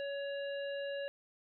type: harmonic tone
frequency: 561 Hz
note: C#5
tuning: 21 cents sharp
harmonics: 1 / 3 / 5 / 7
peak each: -37 / -46 / -49 / -55 dBFS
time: 0-1.08 s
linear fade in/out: 0 ms
effects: none